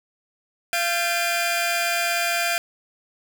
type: tone cluster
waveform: sawtooth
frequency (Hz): 687 / 1574 / 1752 / 2413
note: F5 / G6 / A6 / D7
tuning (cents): -29 / +7 / -8 / +46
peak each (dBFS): -21 / -24 / -30 / -22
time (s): 0.73-2.58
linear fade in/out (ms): 0
effects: none